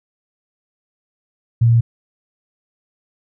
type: tone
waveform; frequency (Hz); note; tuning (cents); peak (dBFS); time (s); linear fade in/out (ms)
sine; 116.54; A#2; 0; -9; 1.61-1.81; 10
effects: none